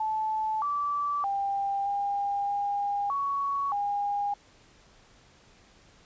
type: tone with pitch steps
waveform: sine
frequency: 870 / 1159 / 795 / 805 / 810 / 1118 / 813 Hz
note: A5 / D6 / G5 / G5 / G#5 / C#6 / G#5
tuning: -20 / -23 / +24 / +46 / -43 / +14 / -37 cents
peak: -26 dBFS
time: 0-4.34 s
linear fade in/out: 5 ms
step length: 620 ms
effects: pink hiss -58 dBFS RMS until 6.05 s + resampled to 16000 Hz